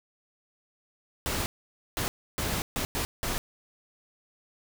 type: noise bursts at uneven times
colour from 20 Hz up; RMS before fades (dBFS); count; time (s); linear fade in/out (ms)
pink; -30; 6; 1.26-1.46 / 1.97-2.08 / 2.38-2.62 / 2.76-2.85 / 2.95-3.05 / 3.23-3.38; 0
effects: none